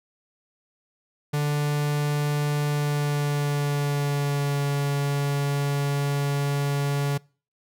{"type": "tone with pitch glide", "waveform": "45% pulse", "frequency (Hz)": [146.83, 141.99], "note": ["D3", "C#3"], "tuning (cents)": [0, 42], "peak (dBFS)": -22, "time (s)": [1.33, 7.18], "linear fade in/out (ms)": 10, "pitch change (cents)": -58, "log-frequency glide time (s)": [2.69, 4.64], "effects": ["noise-tail reverb RT60 0.4 s tail -25 dB re dry"]}